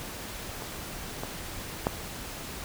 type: clicks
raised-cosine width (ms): 1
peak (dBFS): -22 / -19 / -10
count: 3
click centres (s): 0.622 / 1.235 / 1.869
effects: pink hiss -39 dBFS RMS until 2.64 s